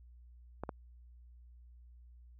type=clicks; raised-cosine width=1 ms; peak=-24 dBFS; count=2; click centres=0.636 / 0.692 s; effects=added 60 Hz sine -54 dBFS peak until 2.39 s